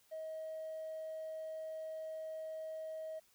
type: tone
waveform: triangle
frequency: 634 Hz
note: D#5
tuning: 32 cents sharp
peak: -38 dBFS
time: 0.11-3.2 s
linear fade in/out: 20 ms
effects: tanh soft clip ceiling -38 dBFS + white hiss -70 dBFS RMS until 3.34 s